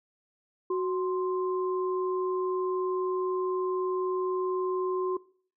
sine tone pair together, 370.4 / 1046.5 Hz, F#4 / C6, +2 / 0 cents, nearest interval octave + tritone, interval 1798 cents, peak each -26 / -34 dBFS, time 0.7-5.17 s, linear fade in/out 5 ms, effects noise-tail reverb RT60 0.5 s tail -21 dB re dry

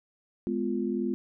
sine chord, F diminished, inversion first, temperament just, 209.5 / 251.4 / 349.2 Hz, Ab3 / Cb4 / F4, +15 / +31 / 0 cents, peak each -31 dBFS, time 0.47-1.14 s, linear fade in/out 0 ms, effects none

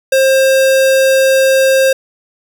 square tone, 532 Hz, C5, 29 cents sharp, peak -8 dBFS, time 0.12-1.93 s, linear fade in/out 5 ms, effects none

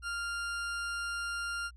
40% pulse tone, 1396.9 Hz, F6, in tune, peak -33 dBFS, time 0.02-1.71 s, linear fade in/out 50 ms, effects added 60 Hz sine -50 dBFS peak until 1.76 s + resampled to 24000 Hz

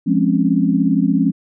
sine chord, Db major seventh, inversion first, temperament equal with one note detuned, 174.61 / 207.7 / 261.6 / 278.9 Hz, F3 / Ab3 / C4 / Db4, 0 / 0 / 0 / +11 cents, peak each -18 dBFS, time 0.06-1.32 s, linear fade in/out 20 ms, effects none

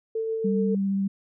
sine tone with tremolo, 446.2 Hz, A4, 24 cents sharp, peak -24 dBFS, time 0.15-0.75 s, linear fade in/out 5 ms, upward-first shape sine, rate 7.2 Hz, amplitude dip 25%
sine tone with vibrato, 196 Hz, G3, in tune, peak -22 dBFS, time 0.44-1.08 s, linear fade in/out 10 ms, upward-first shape triangle, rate 15 Hz, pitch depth 13 cents each way
effects none

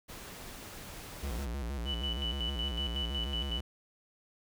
pink noise, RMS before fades -46 dBFS, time 0.08-1.46 s, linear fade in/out 20 ms
square tone with vibrato, 63.5 Hz, B1, 49 cents sharp, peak -35 dBFS, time 1.23-3.61 s, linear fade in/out 5 ms, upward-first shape square, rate 6.4 Hz, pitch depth 160 cents each way
sine tone with tremolo, 2973 Hz, F#7, 8 cents sharp, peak -33 dBFS, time 1.85-3.61 s, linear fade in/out 50 ms, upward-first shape square, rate 5.4 Hz, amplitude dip 65%
effects none

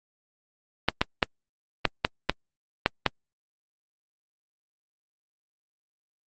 clicks, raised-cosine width 0.3 ms, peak -3 dBFS, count 8, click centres 0.886 / 1.015 / 1.228 / 1.853 / 2.049 / 2.296 / 2.861 / 3.063 s, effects Opus 24 kbps

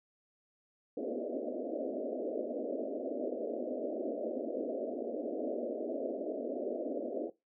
white band-pass noise, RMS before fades -37 dBFS, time 0.97-7.3 s, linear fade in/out 5 ms, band 230 to 650 Hz, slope 96 dB/octave, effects noise-tail reverb RT60 0.2 s tail -18 dB re dry

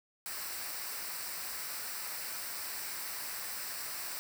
white noise with comb filter, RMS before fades -40 dBFS, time 0.26-4.19 s, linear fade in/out 0 ms, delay 0.3 ms, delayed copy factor -0.6, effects none

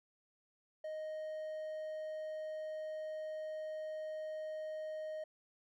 triangle tone, 622.3 Hz, D#5, in tune, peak -38 dBFS, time 0.84-5.24 s, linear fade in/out 5 ms, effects none

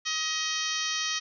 harmonic tone, 631 Hz, D#5, 24 cents sharp, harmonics 2 / 3 / 4 / 5 / 6 / 7 / 8 / 9 / 10, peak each -38 / -35 / -38 / -34 / -37 / -37 / -39 / -34 / -40 dBFS, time 0.05-1.2 s, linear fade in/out 20 ms, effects none

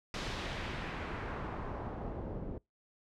pink noise with low-pass filter sweep, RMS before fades -40 dBFS, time 0.14-2.58 s, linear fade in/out 2 ms, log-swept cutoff 4800 to 450 Hz, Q 1.1, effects noise-tail reverb RT60 0.2 s tail -25 dB re dry

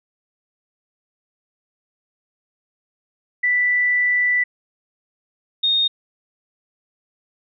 sine tone pair in turn, 1975.5 / 3697 Hz, B6 / A#7, 0 / -15 cents, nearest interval major seventh, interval 1085 cents, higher second, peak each -15 dBFS, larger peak neither, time 3.43-4.44 / 5.63-5.88 s, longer first, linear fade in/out 10 ms, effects none

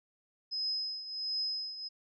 sine tone with tremolo, 5080 Hz, D#8, 35 cents sharp, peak -30 dBFS, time 0.51-1.89 s, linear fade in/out 20 ms, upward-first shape triangle, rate 1.4 Hz, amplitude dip 75%, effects none

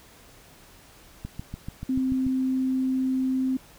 click train, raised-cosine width 5 ms, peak -21 dBFS, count 8, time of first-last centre 1.25-2.266 s, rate 6.89 Hz
sine tone, 260.7 Hz, C4, 6 cents flat, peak -22 dBFS, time 1.89-3.57 s, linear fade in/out 5 ms
effects pink hiss -52 dBFS RMS until 3.78 s

